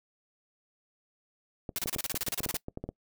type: clicks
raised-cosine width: 2 ms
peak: -23 dBFS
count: 12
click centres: 1.692 / 1.859 / 1.962 / 2.144 / 2.283 / 2.405 / 2.462 / 2.542 / 2.684 / 2.774 / 2.84 / 2.89 s
type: noise bursts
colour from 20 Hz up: white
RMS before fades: -32 dBFS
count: 15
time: 1.76-2.568 s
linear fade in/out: 0 ms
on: 24 ms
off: 32 ms
effects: noise-tail reverb RT60 0.1 s tail -23 dB re dry